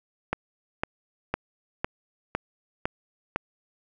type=click train; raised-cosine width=0.5 ms; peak=-10 dBFS; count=7; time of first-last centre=0.33-3.36 s; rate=1.98 Hz; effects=none